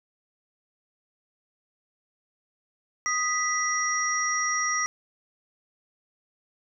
sine tone cluster, 1245 / 1975 / 5710 Hz, D#6 / B6 / F8, +1 / 0 / +37 cents, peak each -28 dBFS, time 3.06-4.86 s, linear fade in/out 0 ms, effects none

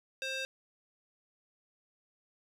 square tone with band-pass filter, 529 Hz, C5, 19 cents sharp, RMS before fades -37 dBFS, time 0.22-0.45 s, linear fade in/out 0 ms, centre 3200 Hz, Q 1.3, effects none

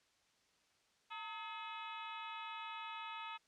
harmonic tone with a mistuned harmonic, 426.2 Hz, G#4, 45 cents sharp, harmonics 2 / 3 / 4 / 5 / 6 / 7 / 8 / 9, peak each -48 / -49 / -58 / -57 / -51 / -59 / -56 / -59 dBFS, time 1.1-3.38 s, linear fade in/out 20 ms, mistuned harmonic 2, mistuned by +110 cents, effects white hiss -74 dBFS RMS until 3.47 s + low-pass 6000 Hz 12 dB/octave

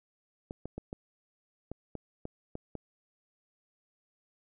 clicks, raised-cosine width 2 ms, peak -25 dBFS, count 9, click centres 0.509 / 0.656 / 0.78 / 0.929 / 1.716 / 1.953 / 2.254 / 2.554 / 2.753 s, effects none

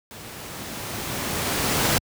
pink noise with level ramp, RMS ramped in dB -40 to -19 dBFS, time 0.11-1.98 s, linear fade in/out 0 ms, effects high-pass 80 Hz 12 dB/octave

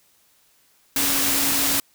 sine tone in noise, 277.2 Hz, C#4, in tune, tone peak -30 dBFS, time 0.96-1.8 s, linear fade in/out 2 ms, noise white, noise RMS -21 dBFS, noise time 0.96-1.8 s, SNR -12 dB, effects white hiss -60 dBFS RMS until 1.94 s

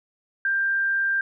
sine tone, 1586 Hz, G6, 20 cents sharp, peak -20 dBFS, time 0.45-1.21 s, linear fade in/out 2 ms, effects none

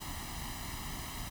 pink noise with comb filter, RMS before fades -41 dBFS, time 0-1.3 s, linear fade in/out 20 ms, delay 1 ms, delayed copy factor +0.75, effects none

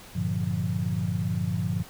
sine chord, G minor seventh, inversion none, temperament equal with one note detuned, 98 / 115.94 / 146.83 / 174.61 Hz, G2 / Bb2 / D3 / F3, 0 / -9 / 0 / 0 cents, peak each -30 / -31 / -32 / -29 dBFS, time 0.15-1.83 s, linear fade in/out 10 ms, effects pink hiss -47 dBFS RMS until 1.89 s

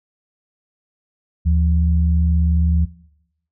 sine tone pair together, 76.48 / 171.7 Hz, D#2 / F3, -29 / -29 cents, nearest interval octave + major second, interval 1400 cents, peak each -13 / -22 dBFS, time 1.45-2.86 s, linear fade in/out 20 ms, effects noise-tail reverb RT60 0.8 s tail -20 dB re dry

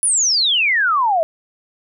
sine exponential sweep, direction down, 10310 to 622.3 Hz, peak -13 dBFS, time 0.03-1.23 s, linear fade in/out 0 ms, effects none

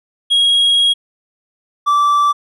triangle tone pair in turn, 3292 / 1163.9 Hz, G#7 / D6, -16 / -16 cents, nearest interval octave + tritone, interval 1800 cents, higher first, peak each -8 dBFS, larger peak neither, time 0.3-0.94 / 1.86-2.33 s, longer first, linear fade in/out 20 ms, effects resampled to 32000 Hz

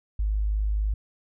sine tone, 51.91 Hz, G#1, in tune, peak -22 dBFS, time 0.19-0.94 s, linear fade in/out 5 ms, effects none

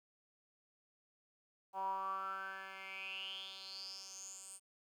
10% pulse tone with band-pass filter sweep, 192 Hz, G3, 36 cents flat, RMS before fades -45 dBFS, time 1.73-4.6 s, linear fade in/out 50 ms, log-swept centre 850 to 8900 Hz, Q 9, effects 12-bit

